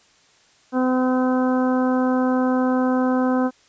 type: harmonic tone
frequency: 255.4 Hz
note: C4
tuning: 42 cents flat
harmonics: 1 / 2 / 3 / 4 / 5 / 6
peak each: -18 / -24 / -28 / -30 / -32 / -34 dBFS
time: 0.72-3.51 s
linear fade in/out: 50 ms
effects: white hiss -56 dBFS RMS until 3.68 s + resampled to 16000 Hz